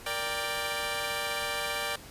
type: chord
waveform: 10% pulse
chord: G minor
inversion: first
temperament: equal with one note detuned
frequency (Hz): 466.2 / 587.3 / 788.1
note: Bb4 / D5 / G5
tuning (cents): 0 / 0 / +9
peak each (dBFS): -29 / -25 / -27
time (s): 0.06-1.96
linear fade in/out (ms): 5
effects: pink hiss -48 dBFS RMS until 2.1 s + resampled to 32000 Hz